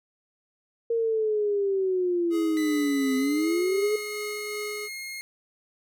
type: linear two-way sweep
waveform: sine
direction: down then up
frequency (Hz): 465.3 to 259.2 to 432.3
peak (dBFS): -22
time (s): 0.9-3.96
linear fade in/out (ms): 5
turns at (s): 3.17
type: tone with tremolo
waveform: square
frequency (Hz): 418.9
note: G#4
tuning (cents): +15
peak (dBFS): -32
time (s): 2.3-4.89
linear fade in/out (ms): 50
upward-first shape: sine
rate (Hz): 2.7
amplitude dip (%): 30
type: tone with pitch glide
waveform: sawtooth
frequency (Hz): 2000 to 2144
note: B6 to C7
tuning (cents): +21 to +42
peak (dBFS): -31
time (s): 2.57-5.21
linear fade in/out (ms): 0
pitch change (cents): +121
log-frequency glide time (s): 3.12-3.51
effects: none